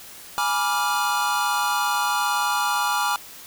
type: chord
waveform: square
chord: G# diminished seventh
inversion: none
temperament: equal with one note detuned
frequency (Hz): 830.6 / 971.9 / 1174.7 / 1396.9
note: G#5 / B5 / D6 / F6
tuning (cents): 0 / -28 / 0 / 0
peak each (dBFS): -27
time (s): 0.38-3.16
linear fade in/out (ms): 0
effects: white hiss -42 dBFS RMS until 3.46 s